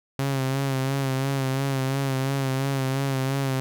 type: tone with vibrato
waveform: sawtooth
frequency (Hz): 134.9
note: C#3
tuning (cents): -47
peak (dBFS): -19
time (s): 0.19-3.6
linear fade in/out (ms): 0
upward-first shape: sine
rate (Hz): 2.9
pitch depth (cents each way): 42
effects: none